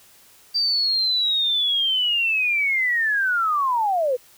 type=linear sweep; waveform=sine; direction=down; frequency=4699 to 474.7 Hz; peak=-18 dBFS; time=0.54-4.17 s; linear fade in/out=20 ms; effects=white hiss -52 dBFS RMS until 4.37 s